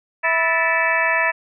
harmonic tone with a mistuned harmonic, 327.7 Hz, E4, 10 cents flat, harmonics 2 / 3 / 4 / 5 / 6 / 7 / 8, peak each -24 / -23 / -28 / -20 / -25 / -24 / -26 dBFS, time 0.23-1.32 s, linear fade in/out 20 ms, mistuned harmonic 5, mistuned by +120 cents, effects none

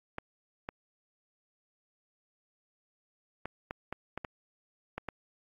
clicks, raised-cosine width 0.5 ms, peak -21 dBFS, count 9, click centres 0.184 / 0.689 / 3.456 / 3.709 / 3.926 / 4.176 / 4.248 / 4.98 / 5.087 s, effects AAC 32 kbps

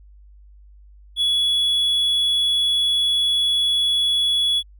triangle tone, 3385 Hz, G#7, 32 cents sharp, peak -15 dBFS, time 1.16-4.63 s, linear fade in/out 50 ms, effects added 50 Hz sine -44 dBFS peak until 4.79 s

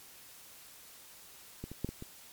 clicks, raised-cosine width 3 ms, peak -26 / -30 / -19 / -26 / -29 dBFS, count 5, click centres 1.64 / 1.716 / 1.846 / 1.89 / 2.024 s, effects white hiss -54 dBFS RMS until 2.32 s + MP3 96 kbps

